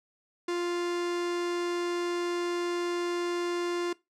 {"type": "tone", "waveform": "45% pulse", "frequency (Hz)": 349.2, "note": "F4", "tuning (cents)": 0, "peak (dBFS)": -28, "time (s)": [0.48, 3.93], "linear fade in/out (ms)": 5, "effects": ["noise-tail reverb RT60 0.2 s tail -20 dB re dry", "low-pass 7000 Hz 12 dB/octave"]}